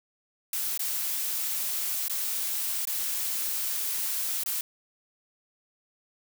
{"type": "noise with dropouts", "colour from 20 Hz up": "blue", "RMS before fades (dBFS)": -30, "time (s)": [0.53, 4.61], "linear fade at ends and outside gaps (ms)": 2, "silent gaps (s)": [[0.776, 0.793], [2.082, 2.097], [2.853, 2.872], [4.436, 4.46]], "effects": []}